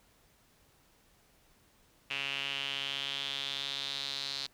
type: tone with band-pass filter sweep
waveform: sawtooth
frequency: 138.59 Hz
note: C#3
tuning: in tune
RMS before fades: -37 dBFS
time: 2.1-4.47 s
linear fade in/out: 10 ms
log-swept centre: 2700 to 4200 Hz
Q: 5.5
effects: pink hiss -66 dBFS RMS until 4.53 s